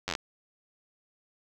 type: slowing click train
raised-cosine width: 0.2 ms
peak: -13 dBFS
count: 7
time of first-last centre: 0.08-0.152 s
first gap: 10 ms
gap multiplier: 1.07
effects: none